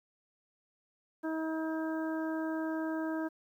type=harmonic tone; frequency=318.8 Hz; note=D#4; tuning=42 cents sharp; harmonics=1 / 2 / 3 / 4 / 5; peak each=-33 / -40 / -44 / -48 / -44 dBFS; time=1.23-3.29 s; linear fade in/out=20 ms; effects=11-bit